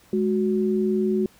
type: tone pair together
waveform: sine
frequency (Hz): 210.3 / 370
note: G#3 / F#4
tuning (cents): +22 / 0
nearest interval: minor seventh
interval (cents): 978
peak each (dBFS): -22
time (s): 0.13-1.26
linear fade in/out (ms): 2
effects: pink hiss -55 dBFS RMS until 1.39 s